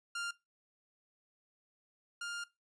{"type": "tone pair in turn", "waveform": "sawtooth", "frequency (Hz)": [1396.9, 1405], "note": ["F6", "F6"], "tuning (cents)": [0, 10], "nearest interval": "unison", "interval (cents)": 10, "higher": "second", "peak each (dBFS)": [-33, -35], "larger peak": "first", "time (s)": [[0.15, 0.31], [2.21, 2.44]], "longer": "second", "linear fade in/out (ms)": 5, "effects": ["noise-tail reverb RT60 0.2 s tail -19 dB re dry", "resampled to 22050 Hz"]}